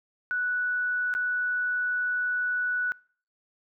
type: tone with dropouts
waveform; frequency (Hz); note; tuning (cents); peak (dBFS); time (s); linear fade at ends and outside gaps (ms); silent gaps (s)
sine; 1478; F#6; -2; -25; 0.31-2.92; 0; 1.139-1.15
effects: noise-tail reverb RT60 0.5 s tail -25 dB re dry